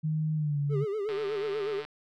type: tone with pitch glide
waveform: sine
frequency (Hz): 155.56 to 143.48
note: D#3 to D3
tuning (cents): 0 to -40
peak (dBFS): -26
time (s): 0.03-0.85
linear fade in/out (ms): 20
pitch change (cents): -140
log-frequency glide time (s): 0.35-0.59
type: tone with vibrato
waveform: triangle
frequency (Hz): 415.3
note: G#4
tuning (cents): 0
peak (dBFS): -27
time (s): 0.69-1.84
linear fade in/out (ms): 50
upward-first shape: sine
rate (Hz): 8.2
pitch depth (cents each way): 100
type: click train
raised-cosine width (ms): 0.3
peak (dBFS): -26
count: 115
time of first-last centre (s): 1.09-1.85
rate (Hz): 150
effects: none